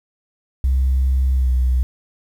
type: tone with pitch glide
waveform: sine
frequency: 65.6 to 63.11 Hz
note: C2 to B1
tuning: +5 to +38 cents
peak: -12 dBFS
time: 0.64-1.83 s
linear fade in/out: 0 ms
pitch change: -67 cents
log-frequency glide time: 1.34-1.49 s
effects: tanh soft clip ceiling -11 dBFS + 8-bit